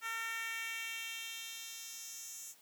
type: tone with high-pass filter sweep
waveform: 10% pulse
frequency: 454.4 Hz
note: A#4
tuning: 44 cents flat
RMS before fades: -43 dBFS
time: 0.01-2.55 s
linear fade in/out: 50 ms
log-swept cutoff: 1400 to 7400 Hz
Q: 1.9
effects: white hiss -64 dBFS RMS until 2.61 s + high-pass 150 Hz 12 dB/octave